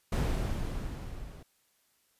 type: noise with level ramp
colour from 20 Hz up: brown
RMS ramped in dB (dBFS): -26 to -46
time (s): 0.12-1.43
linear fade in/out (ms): 5
effects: white hiss -71 dBFS RMS until 2.19 s + resampled to 32000 Hz